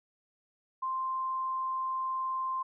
sine tone, 1046.5 Hz, C6, in tune, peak -30 dBFS, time 0.82-2.63 s, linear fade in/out 10 ms, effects none

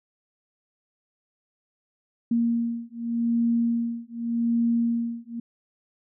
sine beating tone pair, 233.1 / 233.95 Hz, A#3 / A#3, 0 / +6 cents, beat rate 0.85 Hz, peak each -25 dBFS, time 2.31-5.4 s, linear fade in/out 5 ms, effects none

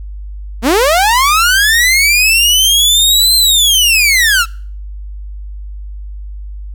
sawtooth linear two-way sweep, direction up then down, 207.7 to 4153 to 1285 Hz, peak -4 dBFS, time 0.62-4.46 s, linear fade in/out 50 ms, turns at 3.36 s, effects noise-tail reverb RT60 0.5 s tail -25 dB re dry + added 50 Hz sine -23 dBFS peak until 6.74 s

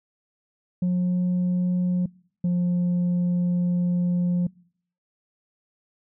sine tone pair in turn, 179.8 / 176.81 Hz, F#3 / F3, -49 / +22 cents, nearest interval unison, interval 29 cents, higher first, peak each -17 dBFS, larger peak neither, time 0.82-2.06 / 2.44-4.47 s, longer second, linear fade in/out 5 ms, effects noise-tail reverb RT60 0.6 s tail -26 dB re dry + tanh soft clip ceiling -19 dBFS

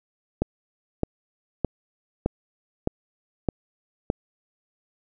click train, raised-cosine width 2 ms, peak -8 dBFS, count 7, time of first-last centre 0.42-4.101 s, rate 1.63 Hz, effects none

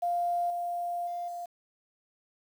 sine tone with level steps, 698.5 Hz, F5, in tune, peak -26 / -30 / -32 / -35 dBFS, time 0.02-1.46 s, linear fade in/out 10 ms, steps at 0.5 / 1.07 / 1.28 s, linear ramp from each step 2 ms, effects 9-bit

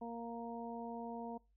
harmonic tone, 233.1 Hz, A#3, in tune, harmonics 1 / 2 / 3 / 4, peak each -45 / -48 / -48 / -49 dBFS, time 0.01-1.38 s, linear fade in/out 10 ms, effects noise-tail reverb RT60 0.3 s tail -25 dB re dry + added 50 Hz sine -70 dBFS peak until 1.56 s

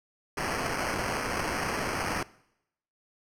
violet noise with sample-and-hold, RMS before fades -31 dBFS, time 0.37-2.23 s, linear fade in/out 5 ms, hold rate 3675 Hz, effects noise-tail reverb RT60 0.8 s tail -21 dB re dry + low-pass 11000 Hz 12 dB/octave

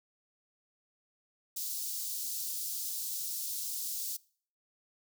white high-pass noise, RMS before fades -37 dBFS, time 1.56-4.17 s, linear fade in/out 10 ms, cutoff 4400 Hz, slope 24 dB/octave, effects noise-tail reverb RT60 0.5 s tail -23 dB re dry

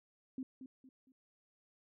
sine tone with echo, 260.8 Hz, C4, 5 cents flat, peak -38 dBFS, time 0.38-0.43 s, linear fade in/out 2 ms, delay 230 ms, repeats 3, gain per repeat -9 dB, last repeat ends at 1.12 s, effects none

